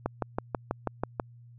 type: click train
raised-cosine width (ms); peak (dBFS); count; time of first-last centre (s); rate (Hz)
1; -14; 8; 0.06-1.198; 6.15
effects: added 119 Hz sine -49 dBFS peak until 1.58 s